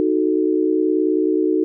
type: chord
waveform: sine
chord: D# diminished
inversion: none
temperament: equal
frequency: 311.1 / 370 / 440 Hz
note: D#4 / F#4 / A4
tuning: 0 / 0 / 0 cents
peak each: -18 / -19 / -22 dBFS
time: 0-1.64 s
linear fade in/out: 0 ms
effects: none